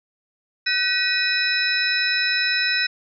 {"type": "tone cluster", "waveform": "sine", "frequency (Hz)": [1513, 1917, 2499, 3955, 5250], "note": ["F#6", "A#6", "D#7", "B7", "E8"], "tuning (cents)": [38, 48, 7, 2, -8], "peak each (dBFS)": -25, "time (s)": [0.66, 2.87], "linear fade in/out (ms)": 10, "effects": []}